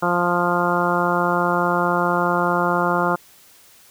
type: harmonic tone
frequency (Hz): 175.3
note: F3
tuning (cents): +7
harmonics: 1 / 2 / 3 / 4 / 5 / 6 / 7 / 8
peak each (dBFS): -25 / -25 / -25 / -25 / -25 / -25 / -25 / -25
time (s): 0.02-3.16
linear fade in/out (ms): 10
effects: white hiss -50 dBFS RMS until 3.9 s